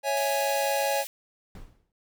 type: chord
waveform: square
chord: C# minor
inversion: none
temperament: equal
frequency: 554.4 / 659.3 / 830.6 Hz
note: C#5 / E5 / G#5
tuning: 0 / 0 / 0 cents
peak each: -28 / -33 / -29 dBFS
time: 0.03-1.05 s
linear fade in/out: 50 ms
type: high-pass noise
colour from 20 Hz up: white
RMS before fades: -38 dBFS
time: 0.17-1.07 s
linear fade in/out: 0 ms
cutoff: 1900 Hz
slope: 24 dB/octave
type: noise with exponential decay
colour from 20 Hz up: brown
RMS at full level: -38 dBFS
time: 1.55-1.92 s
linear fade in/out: 2 ms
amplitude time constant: 80 ms
effects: none